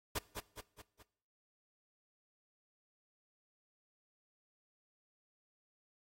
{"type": "noise with echo", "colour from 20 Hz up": "pink", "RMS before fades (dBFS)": -36, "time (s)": [0.15, 0.19], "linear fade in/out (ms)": 10, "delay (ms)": 210, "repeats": 4, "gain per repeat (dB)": -6, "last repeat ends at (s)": 1.03, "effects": ["noise-tail reverb RT60 0.7 s tail -21 dB re dry", "AAC 48 kbps"]}